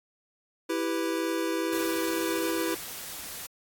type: chord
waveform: square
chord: E minor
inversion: none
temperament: equal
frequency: 329.6 / 392 / 493.9 Hz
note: E4 / G4 / B4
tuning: 0 / 0 / 0 cents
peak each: -30 / -34 / -34 dBFS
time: 0.69-2.75 s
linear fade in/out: 10 ms
type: noise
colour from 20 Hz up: white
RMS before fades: -39 dBFS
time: 1.72-3.47 s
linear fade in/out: 10 ms
effects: AAC 64 kbps